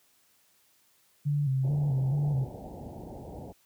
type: tone with vibrato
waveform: sine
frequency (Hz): 138.9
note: C#3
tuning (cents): +4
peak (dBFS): -24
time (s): 1.25-2.45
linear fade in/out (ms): 20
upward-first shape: square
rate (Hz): 2.3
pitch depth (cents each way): 79
type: low-pass noise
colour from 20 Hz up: pink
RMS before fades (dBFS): -41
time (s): 1.63-3.53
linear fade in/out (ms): 20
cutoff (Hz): 880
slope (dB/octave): 96
effects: white hiss -66 dBFS RMS until 3.65 s + high-pass 60 Hz 12 dB/octave